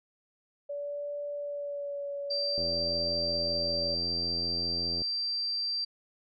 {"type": "tone with vibrato", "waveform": "sine", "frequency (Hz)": 573, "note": "D5", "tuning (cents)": -43, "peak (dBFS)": -33, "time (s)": [0.69, 3.95], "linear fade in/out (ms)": 10, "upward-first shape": "sine", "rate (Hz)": 0.49, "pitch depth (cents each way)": 20}
{"type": "tone", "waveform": "sine", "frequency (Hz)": 4699, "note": "D8", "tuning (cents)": 0, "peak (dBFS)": -29, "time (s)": [2.3, 5.85], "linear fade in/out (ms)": 10}
{"type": "click train", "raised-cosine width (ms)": 2, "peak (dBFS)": -27, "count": 209, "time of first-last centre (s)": [2.58, 5.018], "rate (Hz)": 85.3}
{"effects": []}